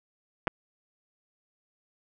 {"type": "clicks", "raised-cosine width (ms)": 0.5, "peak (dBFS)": -12, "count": 2, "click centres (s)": [0.472, 0.478], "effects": []}